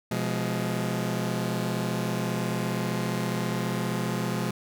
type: chord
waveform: sawtooth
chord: F diminished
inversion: second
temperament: just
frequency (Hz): 125.72 / 174.61 / 209.5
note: Cb3 / F3 / Ab3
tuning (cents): +31 / 0 / +15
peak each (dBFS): -27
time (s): 0.11-4.51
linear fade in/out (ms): 5
effects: none